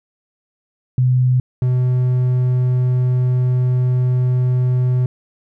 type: tone pair in turn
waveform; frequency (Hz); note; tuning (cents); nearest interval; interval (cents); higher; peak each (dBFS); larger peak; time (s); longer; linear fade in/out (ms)
sine / triangle; 126.8 / 126; B2 / B2; +46 / +35; unison; 11; first; -11; neither; 0.98-1.4 / 1.62-5.06; second; 2
effects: none